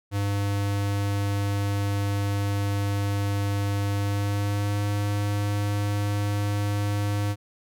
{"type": "tone with pitch glide", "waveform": "square", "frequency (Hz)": [100.7, 102.34], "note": ["G2", "G#2"], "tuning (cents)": [47, -25], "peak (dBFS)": -24, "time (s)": [0.11, 7.36], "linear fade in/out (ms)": 50, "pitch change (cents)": 28, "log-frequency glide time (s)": [3.93, 4.84], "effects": []}